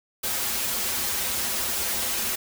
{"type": "noise with comb filter", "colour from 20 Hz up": "white", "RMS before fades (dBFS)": -27, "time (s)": [0.23, 2.36], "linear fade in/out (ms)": 10, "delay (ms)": 6.7, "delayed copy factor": -0.8, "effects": []}